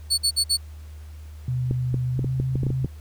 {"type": "tone bursts", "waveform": "30% pulse", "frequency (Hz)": 4435, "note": "C#8", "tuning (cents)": 0, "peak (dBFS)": -15, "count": 4, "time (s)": [0.1, 0.573], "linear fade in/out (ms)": 20, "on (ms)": 80, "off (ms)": 51}
{"type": "tone with pitch glide", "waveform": "sine", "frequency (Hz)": [126, 130.97], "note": ["B2", "C3"], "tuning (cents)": [35, 2], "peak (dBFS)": -22, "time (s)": [1.48, 2.86], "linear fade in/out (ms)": 2, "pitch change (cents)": 67, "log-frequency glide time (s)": [2.13, 2.2]}
{"type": "clicks", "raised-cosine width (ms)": 3, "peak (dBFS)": -14, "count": 10, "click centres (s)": [1.711, 1.943, 2.193, 2.245, 2.4, 2.556, 2.633, 2.667, 2.704, 2.846]}
{"effects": ["added 76 Hz sine -37 dBFS peak until 3 s", "pink hiss -55 dBFS RMS until 3 s"]}